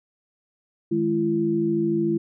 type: tone cluster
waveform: sine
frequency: 157 / 210.5 / 338.2 Hz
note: D#3 / G#3 / E4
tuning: +16 / +24 / +44 cents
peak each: -29 / -26 / -21 dBFS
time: 0.91-2.18 s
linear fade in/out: 10 ms
effects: none